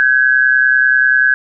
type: tone pair together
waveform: sine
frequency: 1534.8 / 1665 Hz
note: G6 / G#6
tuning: -37 / +4 cents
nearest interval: minor second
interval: 141 cents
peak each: -11 dBFS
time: 0-1.34 s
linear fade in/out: 0 ms
effects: none